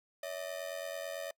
45% pulse ring-modulated tone, 608 Hz, D#5, 40 cents flat, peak -35 dBFS, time 0.23-1.31 s, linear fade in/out 0 ms, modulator 44.5 Hz, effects noise-tail reverb RT60 0.1 s tail -25 dB re dry

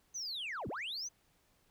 sine linear two-way sweep, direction down then up, 6300 to 61.74 to 6300 Hz, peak -36 dBFS, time 0.14-1.09 s, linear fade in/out 20 ms, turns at 0.68 s, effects tanh soft clip ceiling -36 dBFS + pink hiss -72 dBFS RMS until 1.7 s

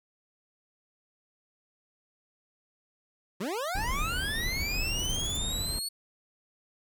25% pulse linear sweep, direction up, 164.81 to 4435 Hz, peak -27 dBFS, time 3.4-5.89 s, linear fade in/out 10 ms
brown noise, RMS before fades -34 dBFS, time 3.75-5.79 s, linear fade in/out 2 ms
violet noise bursts, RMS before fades -41 dBFS, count 8, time 4.99-5.368 s, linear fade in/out 2 ms, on 21 ms, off 30 ms
effects none

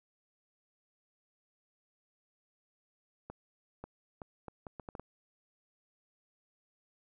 accelerating click train, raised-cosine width 1 ms, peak -29 dBFS, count 9, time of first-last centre 3.3-4.996 s, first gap 540 ms, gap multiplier 0.7, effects none

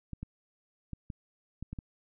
clicks, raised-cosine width 5 ms, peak -26 dBFS, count 7, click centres 0.133 / 0.23 / 0.933 / 1.102 / 1.626 / 1.73 / 1.788 s, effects none

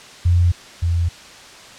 sine tone pair in turn, 87.4 / 85.26 Hz, F2 / F2, +2 / -41 cents, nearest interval unison, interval 43 cents, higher first, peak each -11 / -15 dBFS, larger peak first, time 0.25-0.52 / 0.82-1.09 s, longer neither, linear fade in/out 10 ms, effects white hiss -40 dBFS RMS until 1.78 s + low-pass 6000 Hz 12 dB/octave

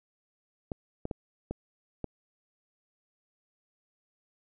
clicks, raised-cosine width 2 ms, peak -20 dBFS, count 5, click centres 0.718 / 1.054 / 1.112 / 1.51 / 2.043 s, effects none

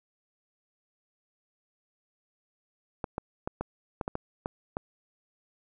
clicks, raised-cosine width 1 ms, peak -17 dBFS, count 9, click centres 3.042 / 3.181 / 3.475 / 3.61 / 4.012 / 4.079 / 4.154 / 4.459 / 4.769 s, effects none

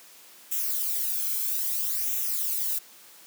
violet noise with flanger, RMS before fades -28 dBFS, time 0.51-2.79 s, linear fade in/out 10 ms, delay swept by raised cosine 0.21 to 1.09 ms, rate 0.61 Hz, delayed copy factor -0.65, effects white hiss -51 dBFS RMS until 3.26 s + high-pass 200 Hz 12 dB/octave

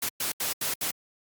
white noise bursts at uneven times, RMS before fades -29 dBFS, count 5, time 0.02-0.09 / 0.2-0.32 / 0.4-0.53 / 0.61-0.74 / 0.81-0.91 s, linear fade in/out 5 ms, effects high-pass 80 Hz 12 dB/octave + Opus 48 kbps

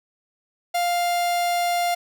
45% pulse tone, 700 Hz, F5, 4 cents sharp, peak -20 dBFS, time 0.74-1.95 s, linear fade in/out 10 ms, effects none

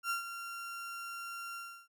35% pulse tone with ADSR envelope, 1379 Hz, F6, 22 cents flat, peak -29 dBFS, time 0.03-1.88 s, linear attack 72 ms, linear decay 120 ms, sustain -10 dB, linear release 320 ms, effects none

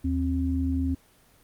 sine tone pair together, 78.93 / 265.5 Hz, D#2 / C4, +25 / +25 cents, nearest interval octave + major sixth, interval 2100 cents, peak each -26 dBFS, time 0.04-0.95 s, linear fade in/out 10 ms, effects pink hiss -59 dBFS RMS until 1.43 s + Opus 24 kbps

